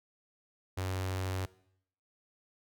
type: tone with notch filter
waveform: sawtooth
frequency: 93.5 Hz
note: F#2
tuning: 19 cents sharp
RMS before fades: -35 dBFS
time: 0.77-1.46 s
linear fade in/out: 10 ms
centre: 200 Hz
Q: 1.4
effects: noise-tail reverb RT60 0.7 s tail -20 dB re dry